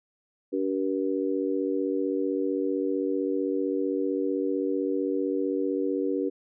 harmonic tone, 95.6 Hz, G2, 43 cents flat, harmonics 3 / 4 / 5, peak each -28 / -29 / -30 dBFS, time 0.52-6.3 s, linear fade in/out 20 ms, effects none

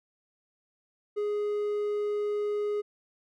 triangle tone, 415.6 Hz, G#4, 1 cent sharp, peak -25 dBFS, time 1.16-2.82 s, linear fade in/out 20 ms, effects none

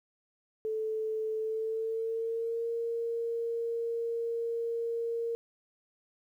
sine tone with pitch glide, 437.6 to 463.6 Hz, A4 to A#4, -9 to -10 cents, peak -30 dBFS, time 0.65-5.35 s, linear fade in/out 0 ms, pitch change +99 cents, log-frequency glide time 1.38-2.68 s, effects 11-bit

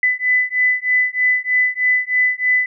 sine beating tone pair, 2000 / 2003.2 Hz, B6 / B6, +21 / +24 cents, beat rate 3.2 Hz, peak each -17 dBFS, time 0.03-2.66 s, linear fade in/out 2 ms, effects none

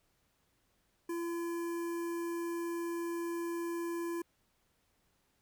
square tone with notch filter, 339.9 Hz, F4, 47 cents flat, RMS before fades -37 dBFS, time 1.09-4.22 s, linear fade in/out 5 ms, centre 3700 Hz, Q 0.65, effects pink hiss -75 dBFS RMS until 5.41 s

